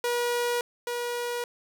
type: tone pair in turn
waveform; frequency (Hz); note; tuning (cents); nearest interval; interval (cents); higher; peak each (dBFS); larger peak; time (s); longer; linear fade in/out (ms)
sawtooth; 481.5 / 481.5; B4 / B4; -44 / -44; unison; 0; neither; -21 / -25; first; 0.04-0.61 / 0.87-1.44; neither; 2
effects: none